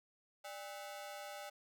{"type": "ring-modulated tone", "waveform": "sawtooth", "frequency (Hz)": 698.5, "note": "F5", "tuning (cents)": 0, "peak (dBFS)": -39, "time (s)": [0.44, 1.5], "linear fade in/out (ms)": 10, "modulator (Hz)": 108, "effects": []}